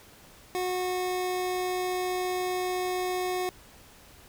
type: tone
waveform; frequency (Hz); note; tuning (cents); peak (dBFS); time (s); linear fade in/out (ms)
25% pulse; 365.4; F#4; -22; -24; 0.55-3.49; 0
effects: pink hiss -53 dBFS RMS until 4.28 s